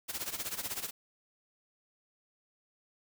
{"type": "noise with tremolo", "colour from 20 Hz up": "white", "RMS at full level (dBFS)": -35, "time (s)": [0.08, 0.91], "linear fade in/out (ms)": 20, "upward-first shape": "sine", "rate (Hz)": 16, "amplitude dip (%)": 80, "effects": []}